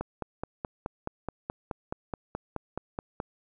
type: click train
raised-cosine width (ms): 1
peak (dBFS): -18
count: 16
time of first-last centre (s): 0.01-3.201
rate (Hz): 4.7
effects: none